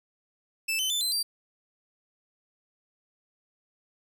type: tone with pitch steps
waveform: sawtooth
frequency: 2640 / 3050 / 3524 / 4071 / 4704 Hz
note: E7 / G7 / A7 / C8 / D8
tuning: +2 / -48 / +2 / -48 / +2 cents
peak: -23 dBFS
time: 0.68-1.23 s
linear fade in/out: 10 ms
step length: 110 ms
effects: none